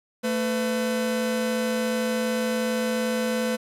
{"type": "tone pair together", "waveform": "45% pulse", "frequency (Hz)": [223.3, 503.9], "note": ["A3", "B4"], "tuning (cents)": [26, 35], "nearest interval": "octave + major second", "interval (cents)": 1409, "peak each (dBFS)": -26, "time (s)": [0.23, 3.57], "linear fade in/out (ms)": 20, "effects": ["resampled to 32000 Hz", "9-bit"]}